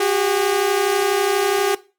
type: tone pair together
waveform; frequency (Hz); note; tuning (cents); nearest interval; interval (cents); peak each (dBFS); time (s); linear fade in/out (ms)
sawtooth; 371.4 / 403.6; F#4 / G#4; +7 / -49; minor second; 144; -16 / -14; 0-1.75; 5
effects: noise-tail reverb RT60 0.3 s tail -18 dB re dry + MP3 96 kbps